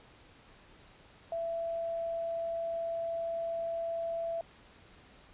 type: tone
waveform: sine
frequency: 668 Hz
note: E5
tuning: 23 cents sharp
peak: -32 dBFS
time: 1.32-4.41 s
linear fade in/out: 2 ms
effects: pink hiss -58 dBFS RMS until 5.33 s + resampled to 8000 Hz